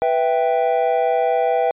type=chord; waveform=triangle; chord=E minor; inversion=second; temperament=equal; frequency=493.9 / 659.3 / 784 Hz; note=B4 / E5 / G5; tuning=0 / 0 / 0 cents; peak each=-18 dBFS; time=0.02-1.71 s; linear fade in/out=0 ms; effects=resampled to 8000 Hz